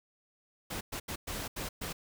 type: noise bursts at uneven times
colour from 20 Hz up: pink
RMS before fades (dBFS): -38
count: 6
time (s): 0.7-0.81 / 0.92-1 / 1.08-1.16 / 1.27-1.48 / 1.56-1.69 / 1.81-1.93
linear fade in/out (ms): 10
effects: none